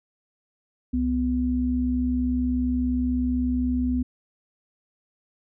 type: tone pair together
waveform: sine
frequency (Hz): 66.2 / 249.9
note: C2 / B3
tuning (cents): +21 / +21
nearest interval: octave + major seventh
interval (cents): 2300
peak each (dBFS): -27 / -22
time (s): 0.93-4.03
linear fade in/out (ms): 10
effects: none